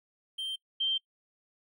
triangle / sine tone pair in turn, 3144 / 3144 Hz, G7 / G7, +4 / +4 cents, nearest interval unison, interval 0 cents, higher neither, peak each -31 / -26 dBFS, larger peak second, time 0.38-0.56 / 0.8-0.98 s, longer neither, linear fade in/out 10 ms, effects noise-tail reverb RT60 0.1 s tail -24 dB re dry

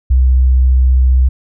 sine tone with vibrato, 64 Hz, C2, 38 cents flat, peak -6 dBFS, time 0.1-1.29 s, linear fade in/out 10 ms, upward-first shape triangle, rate 15 Hz, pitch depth 12 cents each way, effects none

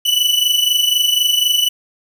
40% pulse tone pair together, 2960 / 2984 Hz, F#7 / F#7, 0 / +14 cents, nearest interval unison, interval 14 cents, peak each -15 dBFS, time 0.05-1.69 s, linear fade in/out 10 ms, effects none

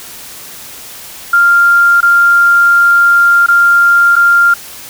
sine tone with dropouts, 1395 Hz, F6, 2 cents flat, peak -4 dBFS, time 1.33-4.54 s, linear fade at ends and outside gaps 5 ms, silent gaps 2.006-2.028 / 3.463-3.484 / 4.156-4.163 s, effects white hiss -30 dBFS RMS until 4.89 s

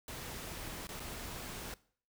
pink noise with dropouts, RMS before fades -44 dBFS, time 0.08-1.74 s, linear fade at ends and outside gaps 1 ms, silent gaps 0.87-0.89 / 0.996-1.002 s, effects noise-tail reverb RT60 0.5 s tail -20 dB re dry

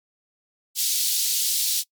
pink high-pass noise, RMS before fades -23 dBFS, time 0.75-1.84 s, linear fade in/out 50 ms, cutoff 3800 Hz, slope 24 dB/octave, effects noise-tail reverb RT60 0.1 s tail -24 dB re dry + MP3 96 kbps

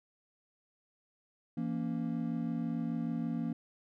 triangle chord, A# diminished, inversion second, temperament just, 167.82 / 233.1 / 279.7 Hz, E3 / A#3 / C#4, +31 / 0 / +16 cents, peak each -35 / -33 / -37 dBFS, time 1.57-3.53 s, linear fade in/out 5 ms, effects none

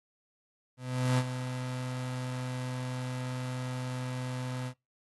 35% pulse tone with ADSR envelope, 126.9 Hz, B2, 47 cents sharp, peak -22 dBFS, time 0.77-4.74 s, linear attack 410 ms, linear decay 51 ms, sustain -10 dB, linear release 73 ms, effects noise-tail reverb RT60 0.2 s tail -23 dB re dry + AAC 32 kbps

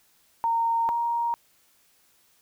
sine tone pair in turn, 921 / 937.6 Hz, A#5 / A#5, -21 / +10 cents, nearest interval unison, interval 31 cents, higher second, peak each -21 / -23 dBFS, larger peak first, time 0.44-0.89 / 0.89-1.34 s, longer neither, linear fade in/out 0 ms, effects white hiss -63 dBFS RMS until 2.41 s

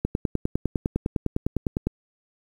click train, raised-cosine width 3 ms, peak -10 dBFS, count 19, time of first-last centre 0.05-1.87 s, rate 9.89 Hz, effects 8-bit

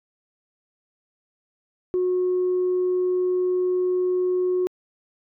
sine tone, 364.4 Hz, F#4, 26 cents flat, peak -18 dBFS, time 1.94-4.67 s, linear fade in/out 0 ms, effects tanh soft clip ceiling -16 dBFS

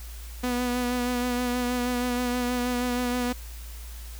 sawtooth tone with vibrato, 246.3 Hz, B3, 5 cents flat, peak -21 dBFS, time 0.43-3.33 s, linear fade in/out 10 ms, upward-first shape sine, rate 6.3 Hz, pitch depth 23 cents each way, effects added 57 Hz sine -37 dBFS peak until 4.19 s + white hiss -47 dBFS RMS until 4.19 s

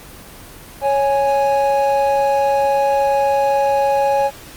triangle tone pair together, 554.4 / 830.6 Hz, C#5 / G#5, 0 / 0 cents, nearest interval perfect fifth, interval 700 cents, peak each -14 dBFS, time 0.81-4.31 s, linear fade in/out 50 ms, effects pink hiss -38 dBFS RMS until 4.56 s + Opus 24 kbps

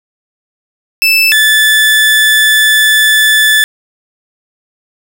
30% pulse tone pair in turn, 2637 / 1740.3 Hz, E7 / A6, 0 / -19 cents, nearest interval perfect fifth, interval 719 cents, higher first, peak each -3 dBFS, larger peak neither, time 1.02-1.32 / 1.32-3.64 s, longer second, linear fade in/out 0 ms, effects none

